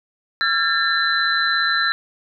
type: tone cluster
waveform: sine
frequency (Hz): 1359 / 1628 / 1785 / 4027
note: F6 / G#6 / A6 / B7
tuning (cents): -48 / -35 / +24 / +33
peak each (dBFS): -22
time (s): 0.41-1.92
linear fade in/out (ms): 0
effects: none